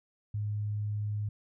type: tone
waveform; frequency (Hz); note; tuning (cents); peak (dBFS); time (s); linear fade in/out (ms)
sine; 104.6; G#2; +13; -30; 0.34-1.29; 5
effects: none